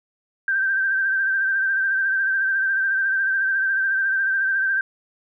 sine tone with vibrato, 1568 Hz, G6, in tune, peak -18 dBFS, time 0.48-4.81 s, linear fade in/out 2 ms, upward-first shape sine, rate 14 Hz, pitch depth 39 cents each way, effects none

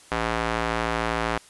square tone with band-pass filter, 56.5 Hz, A1, 47 cents sharp, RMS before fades -26 dBFS, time 0.11-1.38 s, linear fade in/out 5 ms, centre 1300 Hz, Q 0.74, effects white hiss -51 dBFS RMS until 1.49 s + resampled to 24000 Hz

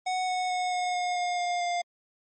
square tone with pitch steps, 740 / 734.5 / 729 / 723.5 / 718.1 / 712.7 / 707.4 / 702.1 Hz, F#5 / F#5 / F#5 / F#5 / F5 / F5 / F5 / F5, 0 / -13 / -26 / -39 / +48 / +35 / +22 / +9 cents, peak -27 dBFS, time 0.06-1.82 s, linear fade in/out 10 ms, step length 220 ms, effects MP3 32 kbps

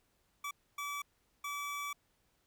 25% pulse tone bursts at uneven times, 1150 Hz, D6, 37 cents flat, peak -34 dBFS, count 3, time 0.44-0.51 / 0.78-1.02 / 1.44-1.93 s, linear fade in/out 5 ms, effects pink hiss -75 dBFS RMS until 2.46 s

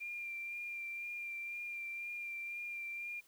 sine tone with vibrato, 2384 Hz, D7, 25 cents sharp, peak -40 dBFS, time 0-3.21 s, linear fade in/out 20 ms, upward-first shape sine, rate 2 Hz, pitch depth 20 cents each way, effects white hiss -67 dBFS RMS until 3.27 s

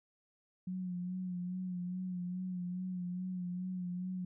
sine tone with vibrato, 181.3 Hz, F#3, 35 cents flat, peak -36 dBFS, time 0.67-4.25 s, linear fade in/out 5 ms, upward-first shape sine, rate 2.4 Hz, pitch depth 39 cents each way, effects none

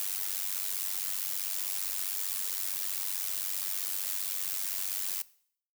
blue noise with amplitude modulation, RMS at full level -30 dBFS, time 0-5.22 s, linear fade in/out 0 ms, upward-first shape sine, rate 95.4 Hz, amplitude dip 85%, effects noise-tail reverb RT60 0.6 s tail -20 dB re dry

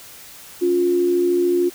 sine tone pair together, 279.9 / 353.4 Hz, C#4 / F4, +17 / +21 cents, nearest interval major third, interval 404 cents, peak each -25 / -15 dBFS, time 0.61-1.7 s, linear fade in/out 20 ms, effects white hiss -41 dBFS RMS until 1.74 s

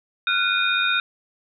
sine tone cluster, 1392 / 1488 / 2458 / 3699 Hz, F6 / F#6 / D#7 / A#7, -6 / +9 / -22 / -14 cents, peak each -24 dBFS, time 0.27-1 s, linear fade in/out 2 ms, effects none

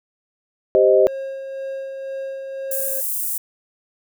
sine chord, C minor, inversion second, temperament equal, 392 / 523.3 / 622.3 Hz, G4 / C5 / Eb5, 0 / 0 / 0 cents, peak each -15 dBFS, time 0.75-1.07 s, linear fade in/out 0 ms
triangle tone with tremolo, 539 Hz, C#5, 49 cents flat, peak -23 dBFS, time 1.07-3.01 s, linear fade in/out 10 ms, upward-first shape sine, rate 2 Hz, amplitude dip 35%
white high-pass noise, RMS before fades -24 dBFS, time 2.71-3.38 s, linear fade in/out 5 ms, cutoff 8800 Hz, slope 24 dB/octave
effects none

